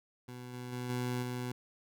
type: tone with level steps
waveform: 20% pulse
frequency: 124.1 Hz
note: B2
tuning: 9 cents sharp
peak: -39 / -36 / -32 / -28 / -31 dBFS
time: 0.28-1.52 s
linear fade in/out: 5 ms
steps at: 0.53 / 0.72 / 0.89 / 1.22 s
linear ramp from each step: 10 ms
effects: none